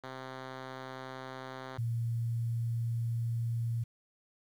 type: tone pair in turn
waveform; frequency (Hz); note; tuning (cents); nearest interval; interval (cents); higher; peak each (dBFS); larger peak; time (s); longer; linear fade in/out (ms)
5% pulse / sine; 130.81 / 116.12; C3 / A#2; 0 / -6; major second; 206; first; -30 / -30; neither; 0.03-1.78 / 1.78-3.84; second; 10
effects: low-pass 4000 Hz 12 dB/octave + 10-bit